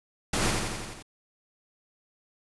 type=noise with echo; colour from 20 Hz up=pink; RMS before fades=-27 dBFS; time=0.33-0.51 s; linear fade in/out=5 ms; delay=86 ms; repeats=6; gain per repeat=-3 dB; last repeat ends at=1.026 s; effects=resampled to 24000 Hz